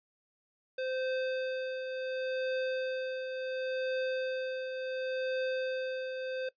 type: tone with tremolo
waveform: square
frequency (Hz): 518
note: C5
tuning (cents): -17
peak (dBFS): -31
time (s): 0.78-6.49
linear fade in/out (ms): 5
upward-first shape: triangle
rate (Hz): 0.7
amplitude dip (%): 50
effects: noise-tail reverb RT60 0.1 s tail -20 dB re dry + resampled to 11025 Hz